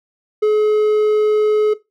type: tone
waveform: triangle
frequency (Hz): 425.7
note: G#4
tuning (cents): +43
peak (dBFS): -9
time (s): 0.42-1.74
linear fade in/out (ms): 10
effects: noise-tail reverb RT60 0.2 s tail -17 dB re dry